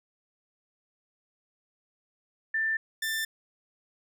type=tone pair in turn; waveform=sine / sawtooth; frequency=1779 / 1779 Hz; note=A6 / A6; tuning=+19 / +19 cents; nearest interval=unison; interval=0 cents; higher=neither; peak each=-25 dBFS; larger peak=neither; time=2.54-2.77 / 3.02-3.25 s; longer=neither; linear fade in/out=5 ms; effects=none